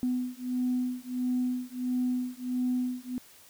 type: beating tone pair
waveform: sine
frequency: 249.7 / 251.2 Hz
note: B3 / B3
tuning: +19 / +30 cents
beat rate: 1.5 Hz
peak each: -30 dBFS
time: 0.03-3.18 s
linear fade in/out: 0 ms
effects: tanh soft clip ceiling -20 dBFS + white hiss -55 dBFS RMS until 3.49 s